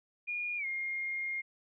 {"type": "tone with pitch glide", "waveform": "sine", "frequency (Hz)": [2432, 2129], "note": ["D#7", "C7"], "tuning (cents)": [-40, 30], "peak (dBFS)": -33, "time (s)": [0.27, 1.42], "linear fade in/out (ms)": 20, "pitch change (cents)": -230, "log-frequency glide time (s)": [0.57, 0.66], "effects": []}